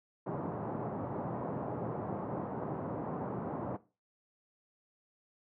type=band-pass noise; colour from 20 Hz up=pink; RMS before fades=-38 dBFS; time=0.26-3.77 s; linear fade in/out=10 ms; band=120 to 1000 Hz; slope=24 dB/octave; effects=noise-tail reverb RT60 0.3 s tail -17 dB re dry